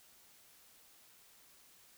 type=silence; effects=white hiss -63 dBFS RMS until 1.97 s